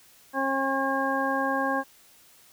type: harmonic tone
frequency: 270 Hz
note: C#4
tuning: 45 cents flat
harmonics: 1 / 2 / 3 / 4 / 6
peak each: -30 / -30 / -30 / -30 / -30 dBFS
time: 0.33-1.84 s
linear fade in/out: 50 ms
effects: white hiss -56 dBFS RMS until 2.52 s